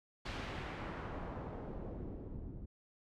pink noise with low-pass filter sweep, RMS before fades -44 dBFS, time 0.25-2.66 s, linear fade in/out 10 ms, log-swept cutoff 3700 to 210 Hz, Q 0.95, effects none

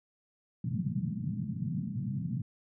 white band-pass noise, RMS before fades -34 dBFS, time 0.64-2.42 s, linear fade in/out 5 ms, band 110 to 210 Hz, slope 48 dB/octave, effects none

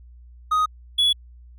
triangle tone pair in turn, 1250 / 3390 Hz, D#6 / G#7, +8 / +35 cents, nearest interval octave + perfect fourth, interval 1727 cents, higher second, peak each -15 / -14 dBFS, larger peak second, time 0.51-0.66 / 0.98-1.13 s, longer neither, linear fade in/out 10 ms, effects added 60 Hz sine -43 dBFS peak until 1.58 s

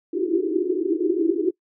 pink band-pass noise, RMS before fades -22 dBFS, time 0.13-1.51 s, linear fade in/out 10 ms, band 320 to 390 Hz, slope 96 dB/octave, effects noise-tail reverb RT60 0.1 s tail -24 dB re dry

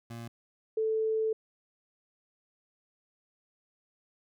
25% pulse / sine tone pair in turn, 116.54 / 440 Hz, A#2 / A4, 0 / 0 cents, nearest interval octave + major seventh, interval 2300 cents, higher second, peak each -36 / -26 dBFS, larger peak second, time 0.1-0.28 / 0.77-1.33 s, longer second, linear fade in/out 5 ms, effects none

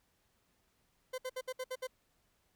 40% pulse tone bursts, 513 Hz, C5, 34 cents flat, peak -36 dBFS, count 7, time 1.13-1.872 s, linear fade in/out 10 ms, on 52 ms, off 63 ms, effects pink hiss -75 dBFS RMS until 2.55 s

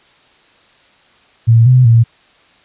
sine tone with pitch steps, 114.8 / 127 / 115.5 Hz, A#2 / B2 / A#2, -26 / +49 / -16 cents, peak -4 dBFS, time 1.47-2.04 s, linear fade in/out 20 ms, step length 190 ms, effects white hiss -49 dBFS RMS until 2.64 s + resampled to 8000 Hz

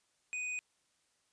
sine tone with tanh clipping, 2489 Hz, D#7, in tune, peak -37 dBFS, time 0.33-0.59 s, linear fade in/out 0 ms, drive 17 dB, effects white hiss -75 dBFS RMS until 1.32 s + resampled to 22050 Hz

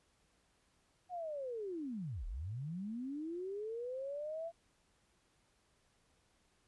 sine linear two-way sweep, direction down then up, 740 to 34.65 to 680 Hz, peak -39 dBFS, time 1.09-4.52 s, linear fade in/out 50 ms, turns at 2.26 s, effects pink hiss -74 dBFS RMS until 6.67 s + resampled to 24000 Hz

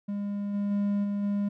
triangle tone with level steps, 202.8 Hz, G#3, 41 cents flat, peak -27 / -24 / -22 / -25 / -23 dBFS, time 0.08-1.49 s, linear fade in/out 10 ms, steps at 0.53 / 0.7 / 1.03 / 1.22 s, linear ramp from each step 20 ms, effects none

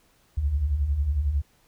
sine beating tone pair, 63 / 74 Hz, B1 / D2, +35 / +14 cents, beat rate 11 Hz, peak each -30 / -22 dBFS, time 0.37-1.42 s, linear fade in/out 10 ms, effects pink hiss -63 dBFS RMS until 1.67 s

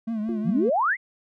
triangle tone with vibrato, 220 Hz, A3, in tune, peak -23 dBFS, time 0.07-0.7 s, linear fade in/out 10 ms, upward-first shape triangle, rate 5.4 Hz, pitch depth 100 cents each way
sine tone with exponential decay, 349.2 Hz, F4, in tune, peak -27 dBFS, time 0.29-0.75 s, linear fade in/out 0 ms, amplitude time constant 100 ms
sine exponential sweep, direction up, 140.7 to 2198 Hz, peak -19 dBFS, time 0.44-0.97 s, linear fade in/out 50 ms
effects none

